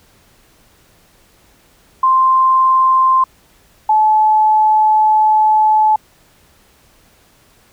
sine tone pair in turn, 1046.5 / 862 Hz, C6 / A5, 0 / -36 cents, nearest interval minor third, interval 336 cents, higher first, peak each -8 dBFS, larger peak neither, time 2.03-3.24 / 3.89-5.96 s, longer second, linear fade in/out 5 ms, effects pink hiss -51 dBFS RMS until 7.72 s

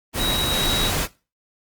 sine tone in noise, 3834 Hz, A#7, 48 cents sharp, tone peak -23 dBFS, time 0.17-0.92 s, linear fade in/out 50 ms, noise pink, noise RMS -23 dBFS, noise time 0.13-1.08 s, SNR -3 dB, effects noise-tail reverb RT60 0.3 s tail -19 dB re dry + Opus 24 kbps

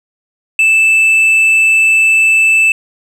sine tone with tanh clipping, 2637 Hz, E7, in tune, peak -7 dBFS, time 0.59-2.72 s, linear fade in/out 2 ms, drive 4 dB, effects none

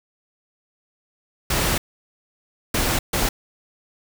pink noise bursts at uneven times, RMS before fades -21 dBFS, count 3, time 1.5-1.78 / 2.74-2.99 / 3.13-3.29 s, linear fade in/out 5 ms, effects none

